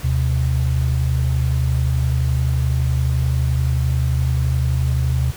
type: tone pair together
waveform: sine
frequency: 75.69 / 127.3 Hz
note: D#2 / C3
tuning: -47 / -47 cents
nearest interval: major sixth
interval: 900 cents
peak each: -18 dBFS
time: 0.03-5.32 s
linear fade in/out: 20 ms
effects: pink hiss -37 dBFS RMS until 5.36 s